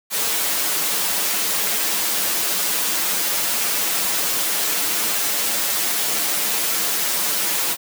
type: noise with comb filter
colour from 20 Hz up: white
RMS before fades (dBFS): -21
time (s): 0.1-7.77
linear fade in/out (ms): 50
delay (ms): 7.8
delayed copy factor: -0.75
effects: high-pass 200 Hz 12 dB/octave